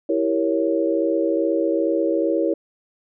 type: chord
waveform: sine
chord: E diminished seventh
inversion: none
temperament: equal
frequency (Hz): 329.6 / 392 / 466.2 / 554.4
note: E4 / G4 / Bb4 / Db5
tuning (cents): 0 / 0 / 0 / 0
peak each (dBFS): -21 / -26 / -24 / -23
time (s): 0.09-2.54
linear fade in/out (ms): 5
effects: none